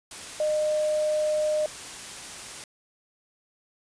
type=tone in noise; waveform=sine; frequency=611 Hz; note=D#5; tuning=32 cents flat; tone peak=-22 dBFS; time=0.4-1.66 s; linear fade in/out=2 ms; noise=white; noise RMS=-39 dBFS; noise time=0.11-2.64 s; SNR=+14 dB; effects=resampled to 22050 Hz